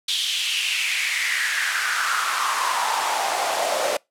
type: noise with high-pass filter sweep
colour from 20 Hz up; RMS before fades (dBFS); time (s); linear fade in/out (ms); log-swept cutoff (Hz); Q
pink; -23; 0.08-3.97; 5; 3500 to 560; 4.6
effects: noise-tail reverb RT60 0.2 s tail -25 dB re dry + low-pass 10000 Hz 12 dB/octave